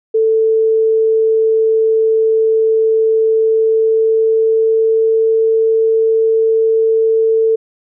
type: tone with pitch glide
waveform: sine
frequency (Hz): 443.2 to 446.3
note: A4 to A4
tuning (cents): +13 to +25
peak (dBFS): -9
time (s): 0.14-7.56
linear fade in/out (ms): 10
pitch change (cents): +12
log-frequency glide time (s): 3.31-5.31
effects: none